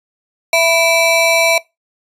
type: ring-modulated tone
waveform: square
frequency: 827 Hz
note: G#5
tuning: 8 cents flat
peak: -7 dBFS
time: 0.53-1.58 s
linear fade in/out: 2 ms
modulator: 1490 Hz
effects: noise-tail reverb RT60 0.2 s tail -21 dB re dry + resampled to 32000 Hz